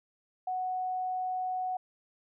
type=tone; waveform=sine; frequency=740 Hz; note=F#5; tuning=in tune; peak=-30 dBFS; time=0.47-1.77 s; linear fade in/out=5 ms; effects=none